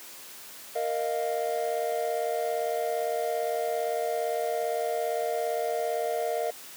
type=chord; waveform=triangle; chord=Bb suspended fourth; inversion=none; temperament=just; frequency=466.2 / 621.6 / 699.2 Hz; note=Bb4 / Eb5 / F5; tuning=0 / -2 / +2 cents; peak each=-29 dBFS; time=0.75-6.51 s; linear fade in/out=10 ms; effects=white hiss -45 dBFS RMS until 6.76 s + high-pass 200 Hz 12 dB/octave